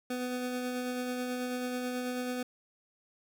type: tone with tremolo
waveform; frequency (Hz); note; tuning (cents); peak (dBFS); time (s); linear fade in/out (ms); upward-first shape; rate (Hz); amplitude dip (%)
25% pulse; 249.7; B3; +19; -28; 0.1-2.43; 5; sine; 9.2; 25
effects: none